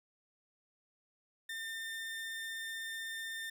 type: tone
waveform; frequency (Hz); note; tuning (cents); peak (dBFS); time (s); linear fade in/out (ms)
30% pulse; 1804; A6; +43; -37; 1.49-3.5; 5
effects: none